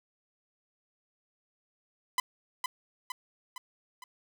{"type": "tone with echo", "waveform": "sawtooth", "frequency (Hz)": 1007, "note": "B5", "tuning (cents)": 33, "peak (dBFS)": -21, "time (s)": [2.18, 2.2], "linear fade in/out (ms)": 2, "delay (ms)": 460, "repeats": 4, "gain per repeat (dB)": -5, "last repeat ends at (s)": 4.04, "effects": []}